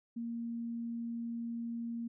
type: tone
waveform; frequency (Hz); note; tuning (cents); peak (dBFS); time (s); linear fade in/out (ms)
sine; 233.1; A#3; 0; -36; 0.16-2.08; 10
effects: none